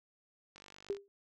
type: click train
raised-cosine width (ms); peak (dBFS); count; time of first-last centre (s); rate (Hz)
0.2; -36; 21; 0.56-0.968; 49
type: tone with exponential decay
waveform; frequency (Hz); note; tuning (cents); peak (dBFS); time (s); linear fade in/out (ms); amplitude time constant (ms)
sine; 400; G4; +35; -29; 0.9-1.08; 0; 37
effects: none